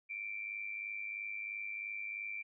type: tone with amplitude modulation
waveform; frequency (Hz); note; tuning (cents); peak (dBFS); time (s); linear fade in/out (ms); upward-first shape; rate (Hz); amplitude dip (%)
sine; 2349; D7; 0; -36; 0.09-2.43; 20; sine; 103; 65
effects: none